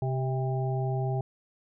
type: harmonic tone with a mistuned harmonic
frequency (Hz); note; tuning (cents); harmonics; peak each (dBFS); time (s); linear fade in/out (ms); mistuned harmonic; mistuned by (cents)
130.3; C3; -7; 1 / 3 / 5 / 6; -27 / -35 / -38 / -37; 0.02-1.21; 2; 6; +38
effects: none